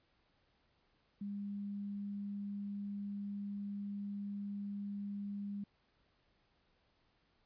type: tone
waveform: sine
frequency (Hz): 202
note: G#3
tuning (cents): -48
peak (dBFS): -39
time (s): 1.21-5.64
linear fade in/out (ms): 5
effects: pink hiss -75 dBFS RMS until 7.45 s + resampled to 11025 Hz